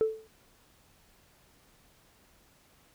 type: tone with exponential decay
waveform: sine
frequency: 440 Hz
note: A4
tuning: in tune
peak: -18 dBFS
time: 0.01-0.27 s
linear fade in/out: 0 ms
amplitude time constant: 56 ms
effects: tanh soft clip ceiling -19 dBFS + pink hiss -63 dBFS RMS until 2.94 s